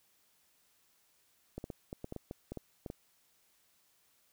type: clicks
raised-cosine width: 2 ms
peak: -27 dBFS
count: 12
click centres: 1.58 / 1.641 / 1.702 / 1.929 / 2.044 / 2.124 / 2.163 / 2.311 / 2.52 / 2.573 / 2.862 / 2.901 s
effects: white hiss -71 dBFS RMS until 4.32 s